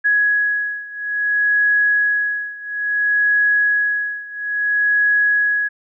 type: beating tone pair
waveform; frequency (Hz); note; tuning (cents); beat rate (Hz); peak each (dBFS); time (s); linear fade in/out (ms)
sine; 1672 / 1672.59; G#6 / G#6; +11 / +12; 0.59; -17 / -19; 0.04-5.69; 20
effects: none

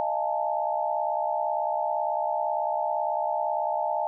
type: tone cluster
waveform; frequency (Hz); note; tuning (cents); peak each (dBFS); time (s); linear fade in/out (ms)
sine; 615 / 685 / 836 / 894; D#5 / F5 / G#5 / A5; -20 / -34 / +11 / +27; -30; 0-4.07; 0
effects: none

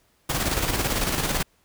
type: noise with tremolo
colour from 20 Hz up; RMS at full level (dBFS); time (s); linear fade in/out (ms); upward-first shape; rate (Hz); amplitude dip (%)
pink; -23; 0.29-1.43; 10; square; 18; 45
effects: pink hiss -64 dBFS RMS until 1.64 s

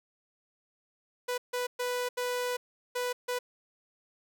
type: tone bursts at uneven times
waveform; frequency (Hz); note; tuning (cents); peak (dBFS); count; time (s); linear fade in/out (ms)
sawtooth; 493.9; B4; 0; -26; 6; 1.28-1.38 / 1.53-1.67 / 1.79-2.09 / 2.17-2.57 / 2.95-3.13 / 3.28-3.39; 10
effects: none

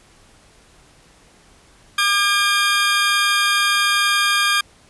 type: tone pair together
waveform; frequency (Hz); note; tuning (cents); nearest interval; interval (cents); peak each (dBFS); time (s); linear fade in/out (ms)
20% pulse; 1202 / 1616.4; D6 / G#6; +40 / -47; perfect fourth; 513; -13; 1.98-4.61; 5
effects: pink hiss -51 dBFS RMS until 4.89 s + resampled to 24000 Hz

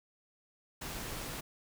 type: noise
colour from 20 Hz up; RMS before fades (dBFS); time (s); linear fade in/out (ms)
pink; -41; 0.81-1.41; 10
effects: none

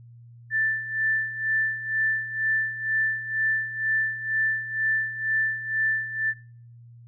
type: tone with tremolo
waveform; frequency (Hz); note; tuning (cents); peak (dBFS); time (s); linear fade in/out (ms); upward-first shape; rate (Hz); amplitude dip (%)
sine; 1767; A6; +7; -20; 0.5-6.34; 50; sine; 2.1; 75
effects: noise-tail reverb RT60 0.5 s tail -23 dB re dry + added 118 Hz sine -45 dBFS peak until 7.07 s

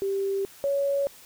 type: tone pair in turn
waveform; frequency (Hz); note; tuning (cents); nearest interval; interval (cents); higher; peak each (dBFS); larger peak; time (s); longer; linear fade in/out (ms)
sine; 392 / 559.2; G4 / C#5; 0 / +15; tritone; 615; second; -24 / -22; second; 0.02-0.45 / 0.64-1.07; neither; 0
effects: white hiss -50 dBFS RMS until 1.25 s

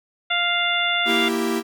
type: harmonic tone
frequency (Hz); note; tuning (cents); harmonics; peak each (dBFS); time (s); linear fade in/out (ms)
698.5; F5; 0; 1 / 2 / 3 / 4 / 5; -27 / -25 / -24 / -26 / -24; 0.3-1.29; 10
type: chord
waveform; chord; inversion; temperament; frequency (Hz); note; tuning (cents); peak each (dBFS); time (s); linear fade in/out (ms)
45% pulse; E diminished; second; equal; 233.1 / 329.6 / 392; Bb3 / E4 / G4; 0 / 0 / 0; -25; 1.05-1.63; 50
effects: none

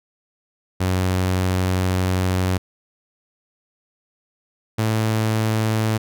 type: tone pair in turn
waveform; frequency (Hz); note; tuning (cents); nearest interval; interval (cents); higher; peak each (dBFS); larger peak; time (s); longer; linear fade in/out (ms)
sawtooth; 92.5 / 109.91; F#2 / A2; 0 / -1; minor third; 299; second; -14; neither; 0.8-2.58 / 4.78-5.98; first; 10
effects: none

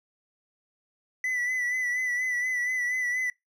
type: tone with vibrato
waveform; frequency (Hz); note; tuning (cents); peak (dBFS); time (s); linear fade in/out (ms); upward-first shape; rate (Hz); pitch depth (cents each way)
triangle; 1987; B6; +10; -24; 1.24-3.3; 2; sine; 4.2; 39
effects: noise-tail reverb RT60 0.2 s tail -25 dB re dry

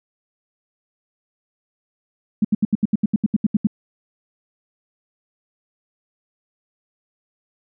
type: tone bursts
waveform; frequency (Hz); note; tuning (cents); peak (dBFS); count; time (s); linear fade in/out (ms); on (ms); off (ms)
sine; 211.1; G#3; +29; -12; 13; 2.42-3.671; 5; 27; 75
effects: none

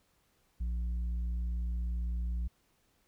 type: tone with tanh clipping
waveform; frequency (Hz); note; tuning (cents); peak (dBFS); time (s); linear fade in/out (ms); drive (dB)
triangle; 58.9; A#1; +19; -32; 0.6-2.48; 10; 9
effects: pink hiss -72 dBFS RMS until 3.07 s

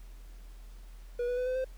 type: tone with pitch steps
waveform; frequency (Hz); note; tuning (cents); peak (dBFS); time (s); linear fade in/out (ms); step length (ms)
triangle; 483.7 / 492.4 / 501.3 / 510.4 / 519.6; B4 / B4 / B4 / C5 / C5; -36 / -5 / +26 / -43 / -12; -27; 1.19-1.645; 5; 91
effects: added 41 Hz sine -45 dBFS peak until 1.77 s + pink hiss -62 dBFS RMS until 1.77 s

